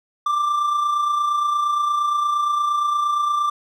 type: tone with amplitude modulation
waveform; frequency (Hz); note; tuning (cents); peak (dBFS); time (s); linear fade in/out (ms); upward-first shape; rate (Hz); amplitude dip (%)
triangle; 1180; D6; +8; -14; 0.26-3.5; 5; sine; 28.6; 40
effects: none